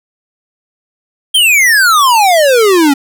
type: exponential sweep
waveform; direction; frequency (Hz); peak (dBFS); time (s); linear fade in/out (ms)
square; down; 3244 to 270; -6; 1.34-2.94; 10
effects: none